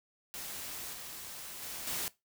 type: noise with level steps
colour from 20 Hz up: white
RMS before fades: -42 / -45 / -42 / -36 dBFS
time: 0.34-2.08 s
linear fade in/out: 0 ms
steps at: 0.93 / 1.62 / 1.87 s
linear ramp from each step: 5 ms
effects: noise-tail reverb RT60 0.2 s tail -19 dB re dry